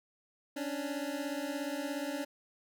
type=beating tone pair; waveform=25% pulse; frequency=277.2 / 294.2 Hz; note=C#4 / D4; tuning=0 / +3 cents; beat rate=17 Hz; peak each=-34 / -34 dBFS; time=0.56-2.25 s; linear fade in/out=10 ms; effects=none